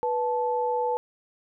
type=tone pair together; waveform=sine; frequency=490.3 / 873 Hz; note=B4 / A5; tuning=-13 / -14 cents; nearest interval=minor seventh; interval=999 cents; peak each=-26 dBFS; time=0.03-0.97 s; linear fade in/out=0 ms; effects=none